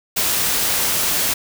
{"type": "noise", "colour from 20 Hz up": "white", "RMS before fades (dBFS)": -19, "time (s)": [0.16, 1.34], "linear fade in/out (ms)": 10, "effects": []}